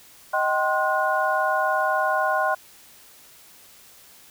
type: tone cluster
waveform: sine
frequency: 625 / 769 / 1052 / 1451 Hz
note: D#5 / G5 / C6 / F#6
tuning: +8 / -33 / +9 / -34 cents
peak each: -25 dBFS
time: 0.33-2.55 s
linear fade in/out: 10 ms
effects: white hiss -50 dBFS RMS until 4.3 s